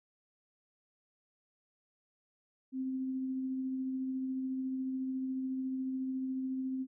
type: tone with tremolo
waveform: sine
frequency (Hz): 261.6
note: C4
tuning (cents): 0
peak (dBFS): -32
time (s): 2.72-6.87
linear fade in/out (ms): 50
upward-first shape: triangle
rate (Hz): 14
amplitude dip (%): 25
effects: none